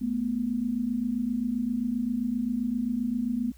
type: tone pair together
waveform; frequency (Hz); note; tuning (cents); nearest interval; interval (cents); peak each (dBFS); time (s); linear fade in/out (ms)
sine; 217.9 / 245.5; A3 / B3; -17 / -10; major second; 207; -30 / -27; 0.01-3.52; 10
effects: added 60 Hz sine -49 dBFS peak until 3.57 s + white hiss -62 dBFS RMS until 3.57 s